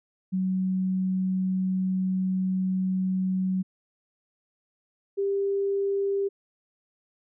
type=tone pair in turn; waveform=sine; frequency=187.1 / 396.5 Hz; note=F#3 / G4; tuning=+20 / +20 cents; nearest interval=octave + minor second; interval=1300 cents; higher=second; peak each=-23 dBFS; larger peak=neither; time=0.32-3.63 / 5.17-6.29 s; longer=first; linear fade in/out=20 ms; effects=none